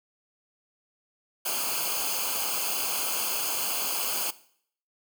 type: noise with comb filter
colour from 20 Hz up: white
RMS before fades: -29 dBFS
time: 1.45-4.31 s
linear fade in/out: 10 ms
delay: 0.53 ms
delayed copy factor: -0.85
effects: noise-tail reverb RT60 0.6 s tail -18 dB re dry